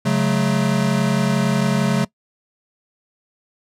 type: chord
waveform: square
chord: F# minor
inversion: second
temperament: equal with one note detuned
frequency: 138.59 / 185 / 216.1 Hz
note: C#3 / F#3 / A3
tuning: 0 / 0 / -31 cents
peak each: -21 dBFS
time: 0.05-2.05 s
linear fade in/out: 10 ms
effects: noise-tail reverb RT60 0.1 s tail -22 dB re dry + low-pass 10000 Hz 12 dB/octave